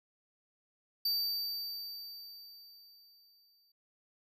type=tone with exponential decay; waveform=square; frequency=4634 Hz; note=D8; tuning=24 cents flat; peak=-29 dBFS; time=1.05-3.72 s; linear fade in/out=5 ms; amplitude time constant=580 ms; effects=none